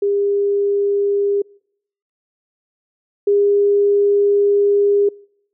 sine tone pair in turn, 403.2 / 405.5 Hz, G4 / G#4, +49 / -41 cents, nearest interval unison, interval 10 cents, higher second, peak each -14 / -11 dBFS, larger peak second, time 0.02-1.42 / 3.27-5.09 s, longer second, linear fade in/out 5 ms, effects noise-tail reverb RT60 0.7 s tail -26 dB re dry

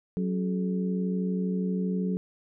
harmonic tone with a mistuned harmonic, 92.5 Hz, F#2, in tune, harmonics 2 / 3 / 4 / 5, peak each -26 / -38 / -41 / -35 dBFS, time 0.17-2.17 s, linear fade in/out 0 ms, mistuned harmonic 5, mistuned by -130 cents, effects none

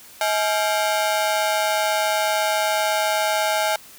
sawtooth ring-modulated tone, 742 Hz, F#5, 5 cents sharp, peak -12 dBFS, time 0.21-3.76 s, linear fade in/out 2 ms, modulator 104 Hz, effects white hiss -45 dBFS RMS until 3.98 s

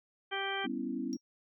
harmonic tone, 392 Hz, G4, in tune, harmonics 1 / 2 / 3 / 4 / 5 / 6 / 8, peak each -40 / -39 / -43 / -39 / -43 / -42 / -40 dBFS, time 0.31-0.67 s, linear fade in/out 20 ms
sine chord, C# half-diminished seventh, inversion second, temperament equal, 196 / 246.9 / 277.2 / 329.6 Hz, G3 / B3 / C#4 / E4, 0 / 0 / 0 / 0 cents, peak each -43 / -37 / -38 / -40 dBFS, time 0.64-1.17 s, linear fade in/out 10 ms
triangle tone with exponential decay, 5610 Hz, F8, 7 cents sharp, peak -39 dBFS, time 1.13-1.21 s, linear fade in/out 0 ms, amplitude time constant 16 ms
effects none

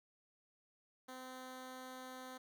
10% pulse tone, 257.2 Hz, C4, 30 cents flat, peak -40 dBFS, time 1.08-2.38 s, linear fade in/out 10 ms, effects none

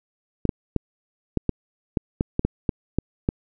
clicks, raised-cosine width 3 ms, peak -7 dBFS, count 12, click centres 0.453 / 0.492 / 0.763 / 1.373 / 1.493 / 1.972 / 2.209 / 2.394 / 2.45 / 2.692 / 2.986 / 3.289 s, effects none

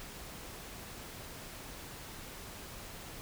silence, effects pink hiss -47 dBFS RMS until 3.21 s

